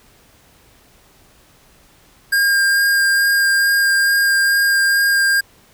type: tone with vibrato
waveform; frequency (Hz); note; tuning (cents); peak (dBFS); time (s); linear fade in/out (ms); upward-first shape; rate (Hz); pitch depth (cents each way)
square; 1609; G6; +45; -13; 2.32-5.41; 10; sine; 2.3; 8
effects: pink hiss -51 dBFS RMS until 5.73 s